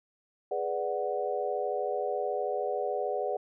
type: chord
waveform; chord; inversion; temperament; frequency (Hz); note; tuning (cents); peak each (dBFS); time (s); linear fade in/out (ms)
sine; G# half-diminished seventh; none; equal; 415.3 / 493.9 / 587.3 / 740; G#4 / B4 / D5 / F#5; 0 / 0 / 0 / 0; -34; 0.51-3.37; 5
effects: none